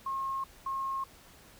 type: tone pair in turn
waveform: sine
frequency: 1077 / 1077 Hz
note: C6 / C6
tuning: +50 / +50 cents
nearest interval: unison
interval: 0 cents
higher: neither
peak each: -31 / -31 dBFS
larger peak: neither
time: 0.06-0.44 / 0.66-1.04 s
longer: neither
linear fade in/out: 5 ms
effects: pink hiss -56 dBFS RMS until 1.59 s